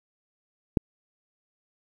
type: click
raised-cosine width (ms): 3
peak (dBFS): -7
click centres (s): 0.772
effects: 8-bit